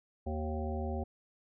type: harmonic tone with a mistuned harmonic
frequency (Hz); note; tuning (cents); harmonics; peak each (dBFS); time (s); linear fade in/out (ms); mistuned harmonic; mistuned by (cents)
77.78; D#2; 0; 1 / 3 / 5 / 7 / 9 / 10; -35 / -40 / -42 / -43 / -45 / -45; 0.26-1.04; 10; 5; -33
effects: none